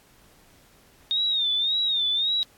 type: tone with vibrato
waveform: sine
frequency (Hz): 3677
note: A#7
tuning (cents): -24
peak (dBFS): -21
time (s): 1.11-2.43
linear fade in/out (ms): 0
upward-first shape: sine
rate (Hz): 1.8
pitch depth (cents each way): 98
effects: pink hiss -57 dBFS RMS until 2.57 s + AAC 64 kbps